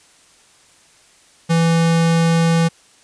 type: tone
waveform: square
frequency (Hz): 165.9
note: E3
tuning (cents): +11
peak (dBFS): -13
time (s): 1.49-2.69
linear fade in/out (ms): 20
effects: white hiss -51 dBFS RMS until 3.03 s + resampled to 22050 Hz